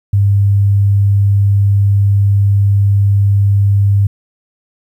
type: tone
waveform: sine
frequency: 100 Hz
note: G2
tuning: 35 cents sharp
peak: -7 dBFS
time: 0.13-4.07 s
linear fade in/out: 5 ms
effects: 8-bit